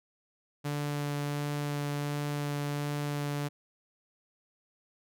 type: tone with vibrato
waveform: sawtooth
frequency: 145.4 Hz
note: D3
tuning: 17 cents flat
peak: -27 dBFS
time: 0.64-3.49 s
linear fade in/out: 20 ms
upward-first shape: sine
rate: 1.4 Hz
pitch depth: 8 cents each way
effects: none